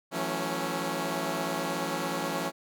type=chord; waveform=10% pulse; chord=F# minor seventh; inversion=third; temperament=equal with one note detuned; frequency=164.81 / 181.71 / 220 / 277.2 Hz; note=E3 / F#3 / A3 / C#4; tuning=0 / -31 / 0 / 0 cents; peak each=-27 / -27 / -29 / -25 dBFS; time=0.11-2.52 s; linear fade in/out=50 ms; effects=none